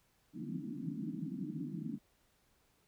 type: band-pass noise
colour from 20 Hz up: pink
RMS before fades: -41 dBFS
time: 0.33-1.99 s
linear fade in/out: 50 ms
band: 150 to 320 Hz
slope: 96 dB/octave
effects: pink hiss -73 dBFS RMS until 2.87 s